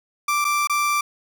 30% pulse tone with dropouts, 1174.7 Hz, D6, in tune, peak -16 dBFS, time 0.28-1.01 s, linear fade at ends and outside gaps 5 ms, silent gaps 0.445-0.449 / 0.673-0.696 s, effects none

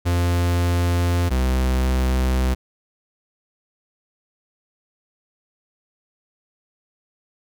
45% pulse tone pair in turn, 87.31 / 64.19 Hz, F2 / C2, 0 / -32 cents, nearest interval perfect fourth, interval 532 cents, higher first, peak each -17 dBFS, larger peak neither, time 0.05-1.3 / 1.3-2.55 s, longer neither, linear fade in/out 20 ms, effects none

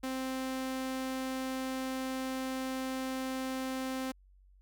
sawtooth tone, 261.6 Hz, C4, in tune, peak -30 dBFS, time 0.03-4.12 s, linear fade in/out 10 ms, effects added 47 Hz sine -58 dBFS peak until 4.61 s

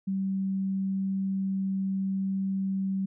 sine tone, 192.8 Hz, G3, 28 cents flat, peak -26 dBFS, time 0.07-3.06 s, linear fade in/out 10 ms, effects none

